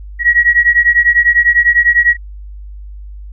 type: beating tone pair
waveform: sine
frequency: 1906 / 1916 Hz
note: A#6 / A#6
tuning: +38 / +47 cents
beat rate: 10 Hz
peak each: -10 dBFS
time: 0.19-2.17 s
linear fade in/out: 50 ms
effects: added 50 Hz sine -27 dBFS peak until 3.32 s